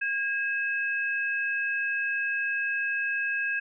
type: tone pair together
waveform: sine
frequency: 1629 / 2586 Hz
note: G#6 / E7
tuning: -34 / -34 cents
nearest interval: minor sixth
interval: 800 cents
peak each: -27 / -31 dBFS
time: 0.01-3.6 s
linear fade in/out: 10 ms
effects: none